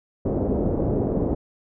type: low-pass noise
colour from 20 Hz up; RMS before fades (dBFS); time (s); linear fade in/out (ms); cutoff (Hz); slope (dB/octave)
white; -23; 0.25-1.35; 10; 500; 24
effects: none